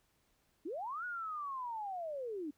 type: linear two-way sweep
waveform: sine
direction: up then down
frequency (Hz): 277.2 to 1473 to 277.2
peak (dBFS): -38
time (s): 0.65-2.51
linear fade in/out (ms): 10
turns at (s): 1.05
effects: pink hiss -75 dBFS RMS until 2.57 s